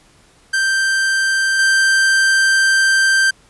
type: tone with level steps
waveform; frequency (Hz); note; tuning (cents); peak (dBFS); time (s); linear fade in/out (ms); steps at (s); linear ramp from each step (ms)
45% pulse; 1568; G6; 0; -14 / -11; 0.53-3.31; 10; 1.59; 2
effects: pink hiss -51 dBFS RMS until 3.49 s + resampled to 24000 Hz